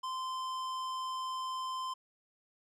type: tone with hard clipping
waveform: sine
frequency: 1036 Hz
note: C6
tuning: 17 cents flat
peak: -37 dBFS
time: 0.03-1.94 s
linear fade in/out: 10 ms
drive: 13 dB
effects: none